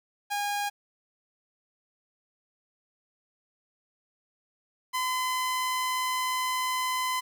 sawtooth tone pair in turn, 817 / 1019.6 Hz, G#5 / C6, -29 / -45 cents, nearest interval major third, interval 384 cents, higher second, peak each -24 / -23 dBFS, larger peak second, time 0.3-0.7 / 4.93-7.21 s, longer second, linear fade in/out 20 ms, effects 10-bit

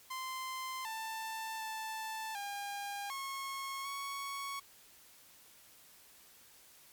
sawtooth tone with pitch steps, 1040 / 888 / 881 / 807 / 1090 / 1111 Hz, C6 / A5 / A5 / G#5 / C#6 / C#6, -11 / +16 / +2 / -50 / -29 / +4 cents, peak -35 dBFS, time 0.1-4.6 s, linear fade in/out 10 ms, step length 750 ms, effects white hiss -60 dBFS RMS until 6.92 s + MP3 96 kbps

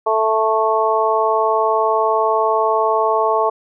harmonic tone, 220 Hz, A3, in tune, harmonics 2 / 3 / 4 / 5, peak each -19 / -19 / -19 / -19 dBFS, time 0.06-3.5 s, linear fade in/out 10 ms, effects none

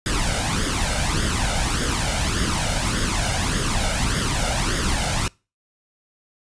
pink noise with flanger, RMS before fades -22 dBFS, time 0.06-5.28 s, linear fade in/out 2 ms, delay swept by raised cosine 0.59 to 1.4 ms, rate 1.7 Hz, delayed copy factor +0.65, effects noise-tail reverb RT60 0.3 s tail -25 dB re dry + resampled to 22050 Hz

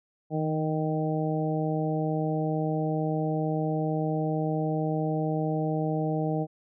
harmonic tone with a mistuned harmonic, 155.56 Hz, D#3, in tune, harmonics 1 / 2 / 3 / 4 / 5, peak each -28 / -31 / -33 / -34 / -35 dBFS, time 0.3-6.47 s, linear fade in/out 50 ms, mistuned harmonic 1, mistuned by +24 cents, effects none

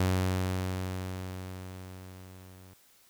sawtooth tone with level ramp, 92.8 Hz, F#2, 6 cents sharp, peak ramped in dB -20 to -47 dBFS, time 0-2.74 s, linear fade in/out 5 ms, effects white hiss -62 dBFS RMS until 3.09 s

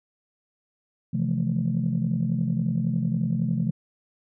sine chord, F major seventh, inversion second, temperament just, 130.96 / 163.7 / 174.61 / 218.3 Hz, C3 / E3 / F3 / A3, +2 / -12 / 0 / -13 cents, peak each -27 dBFS, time 1.13-3.71 s, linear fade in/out 10 ms, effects tanh soft clip ceiling -14 dBFS

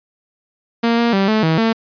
sawtooth tone with pitch steps, 232.5 / 235 / 194.9 / 217.3 / 160.8 / 225.4 Hz, A#3 / A#3 / G3 / A3 / E3 / A3, -4 / +14 / -10 / -21 / -43 / +42 cents, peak -9 dBFS, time 0.83-1.73 s, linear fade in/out 10 ms, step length 150 ms, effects resampled to 11025 Hz

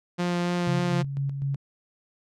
sawtooth tone with vibrato, 175.5 Hz, F3, 9 cents sharp, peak -20 dBFS, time 0.18-1.03 s, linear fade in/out 20 ms, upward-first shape sine, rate 3.5 Hz, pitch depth 9 cents each way
sine tone with tremolo, 138.59 Hz, C#3, in tune, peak -24 dBFS, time 0.67-1.56 s, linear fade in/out 5 ms, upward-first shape square, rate 4 Hz, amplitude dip 45%
effects low-pass 6000 Hz 12 dB/octave

